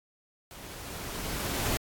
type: noise with level ramp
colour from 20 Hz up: pink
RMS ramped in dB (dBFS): -46 to -29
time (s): 0.51-1.77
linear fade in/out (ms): 0
effects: AAC 64 kbps